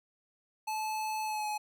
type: tone with pitch glide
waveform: square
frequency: 866 to 845.7 Hz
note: A5 to G#5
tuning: -28 to +31 cents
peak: -33 dBFS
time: 0.67-1.58 s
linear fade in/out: 10 ms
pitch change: -41 cents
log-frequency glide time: 1.24-1.47 s
effects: none